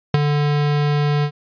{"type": "tone with ADSR envelope", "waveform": "square", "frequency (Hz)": 146.8, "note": "D3", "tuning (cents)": 0, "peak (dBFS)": -9, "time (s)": [0.14, 1.31], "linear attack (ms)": 3, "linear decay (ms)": 19, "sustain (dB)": -7, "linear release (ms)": 72, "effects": ["resampled to 11025 Hz"]}